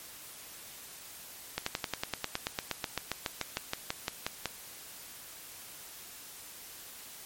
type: slowing click train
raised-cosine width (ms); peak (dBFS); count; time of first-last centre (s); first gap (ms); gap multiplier
0.2; -13; 23; 1.58-4.457; 84; 1.04
effects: white hiss -48 dBFS RMS until 7.25 s + MP3 64 kbps